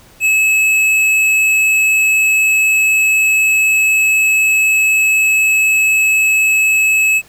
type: tone with hard clipping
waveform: triangle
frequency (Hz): 2588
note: E7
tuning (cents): -32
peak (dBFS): -11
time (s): 0.2-7.22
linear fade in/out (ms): 50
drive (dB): 13
effects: pink hiss -45 dBFS RMS until 7.28 s